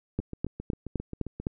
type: two click trains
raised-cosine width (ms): 3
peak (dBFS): -23 / -15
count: 10 / 6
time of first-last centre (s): 0.2-1.4 / 0.19-1.469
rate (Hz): 7.5 / 3.91
effects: none